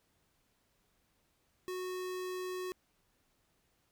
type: tone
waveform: square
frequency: 367.4 Hz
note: F#4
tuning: 12 cents flat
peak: -38 dBFS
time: 1.68-2.72 s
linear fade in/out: 0 ms
effects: pink hiss -75 dBFS RMS until 3.91 s